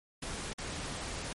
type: noise with dropouts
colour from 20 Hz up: pink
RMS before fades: -39 dBFS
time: 0.22-1.33 s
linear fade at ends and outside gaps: 5 ms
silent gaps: 0.534-0.582 s
effects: MP3 48 kbps